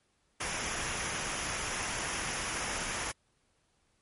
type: noise with comb filter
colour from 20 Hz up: pink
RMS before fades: -35 dBFS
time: 0.4-3.12 s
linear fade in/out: 10 ms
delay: 0.24 ms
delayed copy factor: -0.55
effects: pink hiss -73 dBFS RMS until 4.01 s + MP3 48 kbps